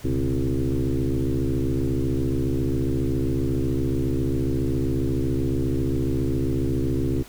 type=tone with frequency modulation; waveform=sine; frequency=127.8 Hz; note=C3; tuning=40 cents flat; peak=-20 dBFS; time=0.04-7.23 s; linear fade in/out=10 ms; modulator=67.5 Hz; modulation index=3.8; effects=pink hiss -46 dBFS RMS until 7.28 s